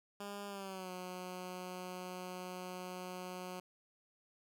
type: tone with pitch glide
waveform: 10% pulse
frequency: 202.3 to 182.32 Hz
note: G#3 to F#3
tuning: -45 to -25 cents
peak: -35 dBFS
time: 0.2-3.6 s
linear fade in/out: 5 ms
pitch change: -180 cents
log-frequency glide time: 0.47-0.91 s
effects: none